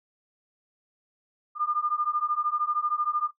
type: beating tone pair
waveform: sine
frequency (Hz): 1201 / 1214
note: D6 / D#6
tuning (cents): +38 / -43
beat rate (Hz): 13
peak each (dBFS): -28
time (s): 1.55-3.31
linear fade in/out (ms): 50
effects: noise-tail reverb RT60 0.1 s tail -17 dB re dry